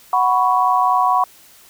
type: chord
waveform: sine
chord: F# suspended fourth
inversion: none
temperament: equal with one note detuned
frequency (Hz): 740 / 987.8 / 1111.9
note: F#5 / B5 / C#6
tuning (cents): 0 / 0 / +5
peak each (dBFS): -17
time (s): 0.13-1.24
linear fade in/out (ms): 2
effects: white hiss -47 dBFS RMS until 1.69 s